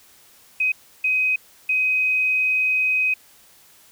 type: tone bursts at uneven times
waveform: sine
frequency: 2519 Hz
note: D#7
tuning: 21 cents sharp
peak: -17 dBFS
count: 3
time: 0.6-0.72 / 1.04-1.36 / 1.69-3.14 s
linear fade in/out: 5 ms
effects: white hiss -52 dBFS RMS until 3.91 s